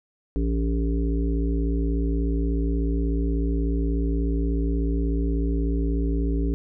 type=harmonic tone; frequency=56.5 Hz; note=A1; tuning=47 cents sharp; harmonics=1 / 3 / 5 / 7 / 8; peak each=-22 / -31 / -28 / -33 / -39 dBFS; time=0.36-6.54 s; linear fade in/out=0 ms; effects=none